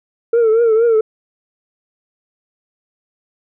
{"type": "tone with vibrato", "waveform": "sine", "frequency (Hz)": 453.9, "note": "A#4", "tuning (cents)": -46, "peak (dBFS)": -7, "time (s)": [0.33, 1.01], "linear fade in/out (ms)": 5, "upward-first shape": "triangle", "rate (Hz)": 4.3, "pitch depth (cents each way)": 92, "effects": ["tanh soft clip ceiling -8 dBFS"]}